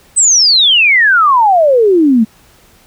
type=exponential sweep; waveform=sine; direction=down; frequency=8320 to 211.4 Hz; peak=-5 dBFS; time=0.16-2.25 s; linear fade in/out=20 ms; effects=pink hiss -46 dBFS RMS until 2.86 s